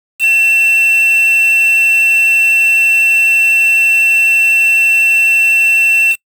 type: tone with quantisation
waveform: triangle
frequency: 2694 Hz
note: E7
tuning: 37 cents sharp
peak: -6 dBFS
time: 0.19-6.16 s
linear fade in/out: 50 ms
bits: 4
effects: noise-tail reverb RT60 0.1 s tail -24 dB re dry